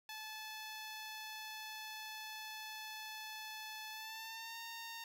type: tone with pitch glide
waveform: 10% pulse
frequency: 867 to 918.6 Hz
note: A5 to A#5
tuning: -26 to -26 cents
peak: -37 dBFS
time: 0.09-5.04 s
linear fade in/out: 2 ms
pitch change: +100 cents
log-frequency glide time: 3.91-4.58 s
effects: none